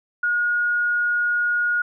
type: tone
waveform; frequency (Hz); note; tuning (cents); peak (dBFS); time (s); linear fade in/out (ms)
sine; 1440; F#6; -47; -18; 0.23-1.82; 5
effects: none